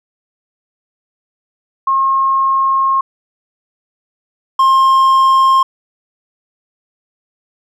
sine / triangle tone pair in turn, 1076 / 1063.6 Hz, C6 / C6, +48 / +28 cents, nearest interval unison, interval 20 cents, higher first, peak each -10 / -5 dBFS, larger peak second, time 1.87-3.01 / 4.59-5.63 s, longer first, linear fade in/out 5 ms, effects none

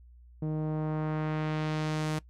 sawtooth tone with low-pass filter sweep, 154.7 Hz, D#3, 10 cents flat, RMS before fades -31 dBFS, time 0.42-2.19 s, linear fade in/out 5 ms, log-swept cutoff 430 to 10000 Hz, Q 0.81, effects noise-tail reverb RT60 0.1 s tail -20 dB re dry + added 60 Hz sine -51 dBFS peak until 2.29 s

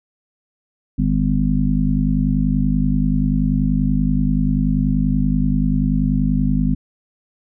harmonic tone with a mistuned harmonic, 50.4 Hz, G1, 49 cents sharp, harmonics 1 / 3 / 4 / 5, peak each -20 / -20 / -20 / -20 dBFS, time 0.98-6.75 s, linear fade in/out 10 ms, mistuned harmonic 1, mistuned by -110 cents, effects none

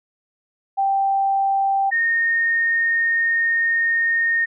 sine tone pair in turn, 784 / 1842.2 Hz, G5 / A#6, 0 / -21 cents, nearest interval octave + minor third, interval 1479 cents, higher second, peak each -16 dBFS, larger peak neither, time 0.77-1.91 / 1.91-4.46 s, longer second, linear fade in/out 20 ms, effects none

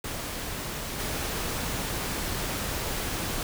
pink noise with level steps, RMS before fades -34 / -31 dBFS, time 0.04-3.43 s, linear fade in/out 2 ms, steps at 0.99 s, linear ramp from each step 2 ms, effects none

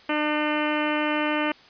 harmonic tone, 301.1 Hz, D4, 43 cents sharp, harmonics 1 / 2 / 3 / 4 / 5 / 6 / 7 / 8 / 9 / 10, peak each -26 / -29 / -31 / -32 / -33 / -34 / -34 / -35 / -36 / -36 dBFS, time 0.09-1.52 s, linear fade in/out 5 ms, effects white hiss -51 dBFS RMS until 1.69 s + resampled to 11025 Hz

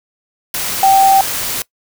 sine tone in noise, 778 Hz, G5, 13 cents flat, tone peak -6 dBFS, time 0.83-1.21 s, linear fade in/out 2 ms, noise white, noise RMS -20 dBFS, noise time 0.54-1.62 s, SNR +11 dB, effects noise-tail reverb RT60 0.1 s tail -21 dB re dry

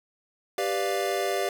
square chord, G dominant seventh, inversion none, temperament equal, 392 / 493.9 / 587.3 / 698.5 Hz, G4 / B4 / D5 / F5, 0 / 0 / 0 / 0 cents, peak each -30 / -34 / -32 / -31 dBFS, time 0.58-1.49 s, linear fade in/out 2 ms, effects none

